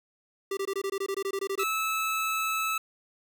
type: tone bursts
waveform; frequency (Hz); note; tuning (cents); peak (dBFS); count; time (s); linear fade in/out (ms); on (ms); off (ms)
square; 392; G4; 0; -29; 14; 0.51-1.637; 5; 61; 21
type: tone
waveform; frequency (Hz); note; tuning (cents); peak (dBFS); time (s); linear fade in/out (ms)
25% pulse; 1305; E6; -18; -23; 1.59-2.78; 5
effects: 9-bit

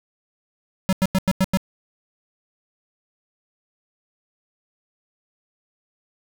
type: tone bursts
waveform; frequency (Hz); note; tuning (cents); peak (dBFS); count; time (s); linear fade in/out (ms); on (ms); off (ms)
square; 189.5; F#3; +42; -16; 6; 0.89-1.572; 0; 37; 92
effects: 9-bit

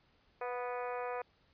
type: harmonic tone with a mistuned harmonic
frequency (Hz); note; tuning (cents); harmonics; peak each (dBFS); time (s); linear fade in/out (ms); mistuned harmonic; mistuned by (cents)
246.8; B3; -1; 2 / 3 / 4 / 5 / 6 / 7 / 8 / 9 / 10; -39 / -42 / -44 / -46 / -51 / -52 / -55 / -55 / -53; 0.41-1.22; 5; 3; -23
effects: pink hiss -70 dBFS RMS until 1.53 s + resampled to 11025 Hz

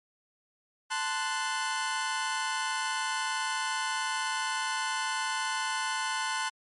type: chord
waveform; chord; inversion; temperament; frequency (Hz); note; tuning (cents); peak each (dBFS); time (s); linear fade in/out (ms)
sawtooth; F# diminished; first; equal with one note detuned; 880 / 1039.9 / 1480; A5 / C6 / F#6; 0 / -11 / 0; -30; 0.9-6.5; 20
effects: MP3 48 kbps

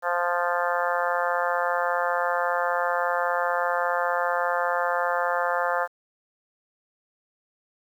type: harmonic tone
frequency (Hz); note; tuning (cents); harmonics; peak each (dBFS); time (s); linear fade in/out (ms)
174.9; F3; +3; 3 / 4 / 5 / 6 / 7 / 8 / 9 / 10; -28 / -29 / -30 / -31 / -31 / -32 / -33 / -33; 0.02-5.88; 50
effects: 9-bit

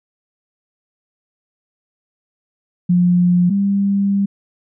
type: tone pair in turn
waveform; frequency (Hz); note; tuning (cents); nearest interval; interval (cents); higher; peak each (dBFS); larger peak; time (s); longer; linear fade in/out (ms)
sine; 177.4 / 198.76; F3 / G3; +27 / +24; major second; 197; second; -10 / -13; first; 2.89-3.5 / 3.5-4.26; second; 10
effects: none

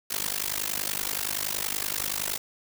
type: noise with amplitude modulation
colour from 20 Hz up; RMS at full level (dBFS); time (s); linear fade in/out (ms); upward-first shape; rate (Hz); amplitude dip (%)
white; -26; 0.1-2.38; 10; sine; 50.6; 100
effects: none

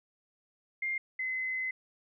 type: tone pair in turn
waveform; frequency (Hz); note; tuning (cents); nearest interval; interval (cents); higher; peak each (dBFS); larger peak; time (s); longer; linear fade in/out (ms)
sine; 2112 / 2042; C7 / C7; +16 / -43; minor second; 59; first; -30 / -31; first; 0.82-0.98 / 1.19-1.71; second; 5
effects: none

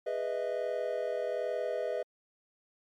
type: chord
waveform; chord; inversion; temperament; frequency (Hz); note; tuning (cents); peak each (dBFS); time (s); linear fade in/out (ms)
triangle; E major seventh; first; just; 412 / 494.4 / 618.1 / 659.3; G#4 / B4 / D#5 / E5; -14 / +2 / -12 / 0; -37 / -33 / -33 / -36; 0.06-2.03; 10
effects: MP3 96 kbps

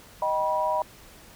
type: chord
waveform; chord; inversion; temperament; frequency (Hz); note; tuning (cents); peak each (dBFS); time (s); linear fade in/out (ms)
sine; Eb augmented; none; just; 622.3 / 777.8 / 972.3; Eb5 / G5 / B5; 0 / -14 / -27; -27 / -31 / -25; 0.22-0.82; 2
effects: pink hiss -50 dBFS RMS until 1.35 s

